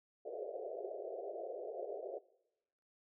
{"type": "band-pass noise", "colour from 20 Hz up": "pink", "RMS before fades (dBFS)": -44, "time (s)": [0.25, 2.19], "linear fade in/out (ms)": 10, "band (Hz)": [370, 700], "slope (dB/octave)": 96, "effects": ["noise-tail reverb RT60 0.9 s tail -21 dB re dry"]}